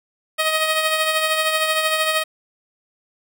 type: tone with tremolo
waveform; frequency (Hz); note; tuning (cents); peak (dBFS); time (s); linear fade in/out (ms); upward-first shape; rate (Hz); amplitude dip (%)
10% pulse; 629; D#5; +19; -7; 0.38-2.24; 20; triangle; 13; 50
effects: none